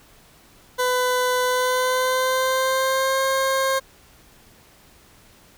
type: tone with pitch glide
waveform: 20% pulse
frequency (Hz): 501 to 533.9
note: B4 to C5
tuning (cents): +25 to +35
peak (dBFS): -14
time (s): 0.78-3.8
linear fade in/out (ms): 20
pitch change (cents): +110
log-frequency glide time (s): 1.44-3.21
effects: pink hiss -52 dBFS RMS until 5.57 s